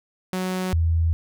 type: tone pair in turn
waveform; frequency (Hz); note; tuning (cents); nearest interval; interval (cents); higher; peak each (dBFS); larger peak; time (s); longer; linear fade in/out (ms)
sawtooth / sine; 185 / 82.41; F#3 / E2; 0 / 0; octave + major second; 1400; first; -20 / -17; second; 0.33-0.73 / 0.73-1.13; neither; 0
effects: none